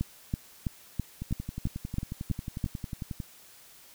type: two click trains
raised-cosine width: 5 ms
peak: -22 / -16 dBFS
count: 23 / 9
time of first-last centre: 1.22-3.202 / 0.01-2.642 s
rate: 11.1 / 3.04 Hz
effects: white hiss -54 dBFS RMS until 3.94 s